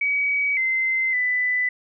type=tone with pitch steps; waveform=sine; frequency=2269 / 2069 / 1994 Hz; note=C#7 / C7 / B6; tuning=+40 / -20 / +16 cents; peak=-19 dBFS; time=0.01-1.69 s; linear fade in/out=5 ms; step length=560 ms; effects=none